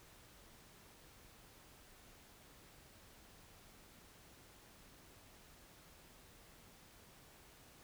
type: silence
effects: pink hiss -62 dBFS RMS until 7.83 s